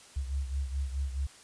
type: beating tone pair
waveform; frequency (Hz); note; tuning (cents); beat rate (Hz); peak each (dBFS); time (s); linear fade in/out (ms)
sine; 67.6 / 72.3; C#2 / D2; -43 / -27; 4.7; -31 / -37; 0.16-1.27; 10
effects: white hiss -54 dBFS RMS until 1.43 s + resampled to 22050 Hz